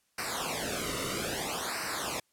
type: noise with flanger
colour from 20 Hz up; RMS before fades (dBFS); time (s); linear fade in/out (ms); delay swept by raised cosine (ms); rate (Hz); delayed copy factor
pink; -34; 0.18-2.2; 5; 0.29 to 1.23; 0.61; -1
effects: white hiss -73 dBFS RMS until 2.32 s + low-pass 12000 Hz 12 dB/octave